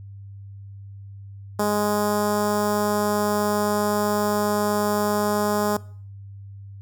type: tone with notch filter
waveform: 10% pulse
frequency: 207.7 Hz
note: G#3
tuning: in tune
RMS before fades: -22 dBFS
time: 1.59-5.77 s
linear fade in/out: 5 ms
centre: 2800 Hz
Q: 0.62
effects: noise-tail reverb RT60 0.5 s tail -21 dB re dry + added 99 Hz sine -37 dBFS peak until 6.81 s